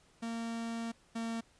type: tone pair in turn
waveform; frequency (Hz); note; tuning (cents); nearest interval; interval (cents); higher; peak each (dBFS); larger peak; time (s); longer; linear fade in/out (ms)
45% pulse; 230 / 228.5; A#3 / A#3; -23 / -34; unison; 11; first; -36 / -35; second; 0.22-0.92 / 1.15-1.41; first; 10
effects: pink hiss -66 dBFS RMS until 1.59 s + resampled to 22050 Hz